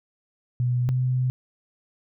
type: tone pair in turn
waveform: sine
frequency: 123.47 / 127.31 Hz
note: B2 / C3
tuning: 0 / -47 cents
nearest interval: minor second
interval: 53 cents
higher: second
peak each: -20 dBFS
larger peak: neither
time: 0.6-0.89 / 0.89-1.3 s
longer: second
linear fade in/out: 0 ms
effects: none